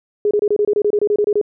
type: tone bursts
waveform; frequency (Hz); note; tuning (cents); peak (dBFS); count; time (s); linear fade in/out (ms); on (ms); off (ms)
sine; 415.3; G#4; 0; -12; 14; 0.25-1.414; 2; 59; 26
effects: none

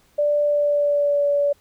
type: tone with pitch glide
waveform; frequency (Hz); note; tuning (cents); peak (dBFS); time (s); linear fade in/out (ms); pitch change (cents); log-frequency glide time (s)
sine; 587.3 to 573.9; D5 to D5; 0 to -40; -16; 0.18-1.53; 10; -40; 0.42-1.27
effects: pink hiss -59 dBFS RMS until 1.6 s

